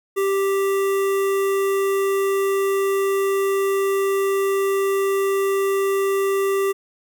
square tone with notch filter, 392 Hz, G4, in tune, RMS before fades -20 dBFS, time 0.16-6.73 s, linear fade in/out 20 ms, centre 4500 Hz, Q 1, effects none

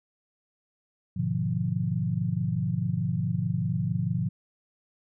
sine chord, G# diminished seventh, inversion none, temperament equal with one note detuned, 103.83 / 123.47 / 149.92 / 174.61 Hz, G#2 / B2 / D3 / F3, 0 / 0 / +36 / 0 cents, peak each -32 / -30 / -31 / -29 dBFS, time 1.16-4.29 s, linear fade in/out 10 ms, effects none

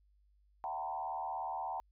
sine tone with frequency modulation, 835 Hz, G#5, 9 cents sharp, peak -36 dBFS, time 0.64-1.8 s, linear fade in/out 0 ms, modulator 77 Hz, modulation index 1.8, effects added 50 Hz sine -66 dBFS peak until 1.91 s

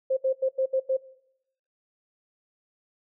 sine tone bursts at uneven times, 527 Hz, C5, 12 cents sharp, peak -21 dBFS, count 6, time 0.1-0.17 / 0.24-0.33 / 0.42-0.49 / 0.58-0.66 / 0.73-0.8 / 0.89-0.97 s, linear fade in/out 10 ms, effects noise-tail reverb RT60 0.8 s tail -20 dB re dry

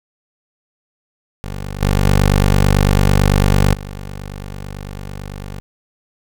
15% pulse tone with level steps, 49 Hz, G1, in tune, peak -18 / -6 / -4 / -21 dBFS, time 1.44-5.6 s, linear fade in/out 0 ms, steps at 1.81 / 2.05 / 3.74 s, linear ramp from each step 2 ms, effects none

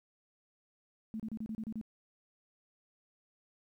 sine tone bursts, 220 Hz, A3, in tune, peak -36 dBFS, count 8, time 1.14-1.813 s, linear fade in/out 0 ms, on 57 ms, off 31 ms, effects 12-bit

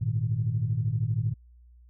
sine chord, Ab suspended second, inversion none, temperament equal, 103.83 / 116.54 / 155.56 Hz, Ab2 / Bb2 / Eb3, 0 / 0 / 0 cents, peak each -29 / -26 / -32 dBFS, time 0.01-1.34 s, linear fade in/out 10 ms, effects tanh soft clip ceiling -15 dBFS + added 60 Hz sine -51 dBFS peak until 1.89 s

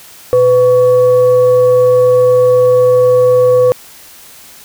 sine tone with frequency modulation, 501 Hz, B4, 25 cents sharp, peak -5 dBFS, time 0.33-3.72 s, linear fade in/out 0 ms, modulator 622 Hz, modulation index 0.3, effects white hiss -37 dBFS RMS until 4.64 s

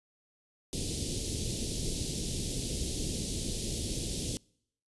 pink band-stop noise, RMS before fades -34 dBFS, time 0.73-4.37 s, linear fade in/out 0 ms, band 440 to 3500 Hz, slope 24 dB/octave, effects noise-tail reverb RT60 0.7 s tail -26 dB re dry + resampled to 24000 Hz

